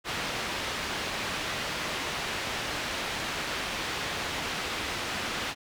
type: low-pass noise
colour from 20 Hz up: white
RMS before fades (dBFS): -33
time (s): 0.04-5.55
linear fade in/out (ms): 50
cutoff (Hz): 3200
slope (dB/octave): 12
effects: none